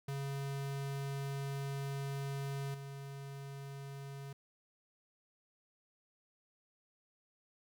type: tone with level steps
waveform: square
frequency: 138.59 Hz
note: C#3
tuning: in tune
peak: -38 / -45 dBFS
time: 0.08-4.33 s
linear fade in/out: 5 ms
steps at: 2.74 s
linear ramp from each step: 5 ms
effects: 12-bit